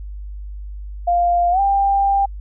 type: tone with pitch glide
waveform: sine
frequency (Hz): 698.5 to 793.1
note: F5 to G5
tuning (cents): 0 to +20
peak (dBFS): -13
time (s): 1.07-2.26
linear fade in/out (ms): 10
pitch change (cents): +220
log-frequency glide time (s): 1.51-1.6
effects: added 50 Hz sine -28 dBFS peak until 2.4 s